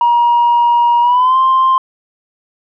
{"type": "tone with pitch glide", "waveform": "sine", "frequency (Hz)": [951, 1049.1], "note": ["A#5", "C6"], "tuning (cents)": [34, 4], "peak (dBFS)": -6, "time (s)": [0.01, 1.78], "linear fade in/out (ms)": 2, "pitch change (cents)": 170, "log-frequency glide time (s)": [1.01, 1.37], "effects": ["tanh soft clip ceiling -5 dBFS"]}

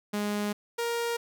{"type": "tone pair in turn", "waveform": "sawtooth", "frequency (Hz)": [207.1, 469], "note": ["G#3", "A#4"], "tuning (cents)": [-5, 11], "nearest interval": "octave + major second", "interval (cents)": 1416, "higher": "second", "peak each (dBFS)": -24, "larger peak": "neither", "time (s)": [[0.13, 0.53], [0.78, 1.17]], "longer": "first", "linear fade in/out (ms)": 10, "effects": []}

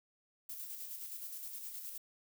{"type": "noise with tremolo", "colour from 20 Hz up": "violet", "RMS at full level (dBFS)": -44, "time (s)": [0.49, 1.98], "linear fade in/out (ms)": 5, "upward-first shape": "square", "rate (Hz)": 9.6, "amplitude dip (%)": 35, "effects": []}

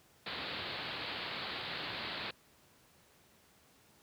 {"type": "low-pass noise", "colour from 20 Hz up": "white", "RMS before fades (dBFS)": -41, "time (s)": [0.26, 2.31], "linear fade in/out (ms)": 5, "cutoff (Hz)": 4500, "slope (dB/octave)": 96, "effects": ["pink hiss -65 dBFS RMS until 4.02 s", "high-pass 80 Hz 12 dB/octave"]}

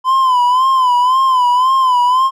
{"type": "tone with vibrato", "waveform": "triangle", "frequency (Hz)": 1018, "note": "C6", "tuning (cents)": -48, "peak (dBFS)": -7, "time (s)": [0.04, 2.31], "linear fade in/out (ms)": 50, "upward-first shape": "sine", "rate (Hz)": 1.9, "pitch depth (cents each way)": 79, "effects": []}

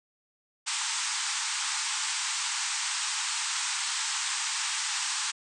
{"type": "band-pass noise", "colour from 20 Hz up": "white", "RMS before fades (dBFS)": -31, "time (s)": [0.66, 5.32], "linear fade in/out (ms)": 20, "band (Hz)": [820, 8700], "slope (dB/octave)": 96, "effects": []}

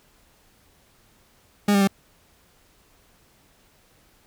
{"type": "tone with pitch steps", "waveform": "40% pulse", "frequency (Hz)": [204.6, 198.9, 195.8], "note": ["G#3", "G3", "G3"], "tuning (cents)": [-26, 25, -2], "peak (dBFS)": -15, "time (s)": [1.68, 1.875], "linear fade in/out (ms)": 5, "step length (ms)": 65, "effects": ["pink hiss -59 dBFS RMS until 4.26 s"]}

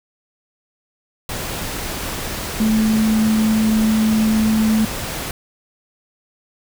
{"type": "tone in noise", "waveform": "sine", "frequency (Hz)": 218.6, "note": "A3", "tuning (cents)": -11, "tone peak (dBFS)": -13, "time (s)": [2.6, 4.85], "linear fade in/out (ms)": 2, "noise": "pink", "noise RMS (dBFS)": -26, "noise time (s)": [1.29, 5.31], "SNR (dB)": 10, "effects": []}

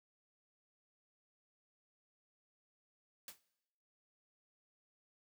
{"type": "noise with exponential decay", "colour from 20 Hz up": "white", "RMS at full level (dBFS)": -45, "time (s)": [3.28, 3.4], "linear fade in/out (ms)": 2, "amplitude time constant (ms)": 26, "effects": ["noise-tail reverb RT60 0.9 s tail -20 dB re dry"]}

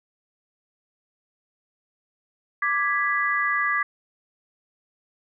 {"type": "chord", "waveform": "sine", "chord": "G# diminished", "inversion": "second", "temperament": "equal", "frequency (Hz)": [1174.7, 1661.2, 1975.5], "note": ["D6", "G#6", "B6"], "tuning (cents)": [0, 0, 0], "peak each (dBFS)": -25, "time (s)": [2.62, 3.83], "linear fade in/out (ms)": 5, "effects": []}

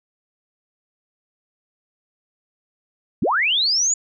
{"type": "linear sweep", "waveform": "sine", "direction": "up", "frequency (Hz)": [118.8, 7040], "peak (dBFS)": -16, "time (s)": [3.22, 3.94], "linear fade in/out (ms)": 5, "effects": []}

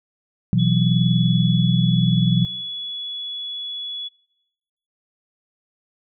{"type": "chord", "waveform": "sine", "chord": "B suspended fourth", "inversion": "none", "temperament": "just", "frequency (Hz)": [123.47, 164.63, 185.21], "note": ["B2", "E3", "F#3"], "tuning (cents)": [0, -2, 2], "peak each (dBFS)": -19, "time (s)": [0.53, 2.45], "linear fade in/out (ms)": 0}
{"type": "tone", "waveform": "sine", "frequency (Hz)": 3394, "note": "G#7", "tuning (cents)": 37, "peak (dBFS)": -27, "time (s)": [0.58, 4.09], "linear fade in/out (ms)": 20}
{"effects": ["noise-tail reverb RT60 0.9 s tail -22 dB re dry"]}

